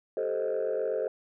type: chord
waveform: sine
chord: A half-diminished seventh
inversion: third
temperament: equal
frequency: 392 / 440 / 523.3 / 622.3 Hz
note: G4 / A4 / C5 / Eb5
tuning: 0 / 0 / 0 / 0 cents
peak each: -34 / -30 / -30 / -33 dBFS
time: 0.17-1.08 s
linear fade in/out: 2 ms
effects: tanh soft clip ceiling -22 dBFS